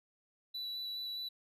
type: tone with vibrato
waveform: triangle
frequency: 3952 Hz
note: B7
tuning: in tune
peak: -37 dBFS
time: 0.54-1.29 s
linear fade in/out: 10 ms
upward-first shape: square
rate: 4.8 Hz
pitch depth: 8 cents each way
effects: none